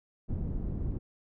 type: low-pass noise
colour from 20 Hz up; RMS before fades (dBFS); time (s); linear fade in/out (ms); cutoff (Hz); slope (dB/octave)
pink; -33; 0.28-0.99; 20; 220; 12
effects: none